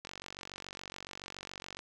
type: click train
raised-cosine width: 0.2 ms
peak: -25 dBFS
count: 83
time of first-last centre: 0.05-1.791 s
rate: 47.1 Hz
effects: none